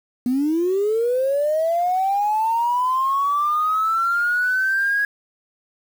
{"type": "linear sweep", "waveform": "sine", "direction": "up", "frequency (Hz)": [239.9, 1661.2], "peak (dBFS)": -16, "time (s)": [0.26, 5.05], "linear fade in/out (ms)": 2, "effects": ["tanh soft clip ceiling -13 dBFS", "7-bit"]}